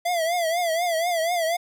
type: tone with vibrato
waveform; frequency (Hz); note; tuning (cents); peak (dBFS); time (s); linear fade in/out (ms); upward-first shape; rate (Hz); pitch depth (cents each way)
square; 677; E5; +46; -22; 0.05-1.57; 10; triangle; 4.1; 120
effects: none